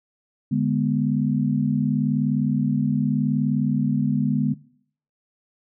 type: chord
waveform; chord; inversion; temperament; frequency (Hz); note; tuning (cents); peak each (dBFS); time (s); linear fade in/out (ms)
sine; G# diminished; second; equal; 146.83 / 207.7 / 246.9; D3 / G#3 / B3; 0 / 0 / 0; -23; 0.51-4.54; 10
effects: noise-tail reverb RT60 0.6 s tail -20 dB re dry